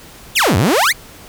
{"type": "exponential two-way sweep", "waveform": "sawtooth", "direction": "down then up", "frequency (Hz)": [3846, 82.41, 2421], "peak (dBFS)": -7, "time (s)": [0.35, 0.93], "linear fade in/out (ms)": 20, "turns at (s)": 0.57, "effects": ["pink hiss -39 dBFS RMS until 1.28 s"]}